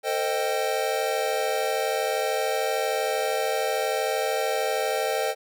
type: chord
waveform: square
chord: A half-diminished seventh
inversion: none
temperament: equal with one note detuned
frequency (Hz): 450.3 / 523.3 / 622.3 / 784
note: A4 / C5 / Eb5 / G5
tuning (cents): +40 / 0 / 0 / 0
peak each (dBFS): -30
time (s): 0.03-5.35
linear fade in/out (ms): 50
effects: none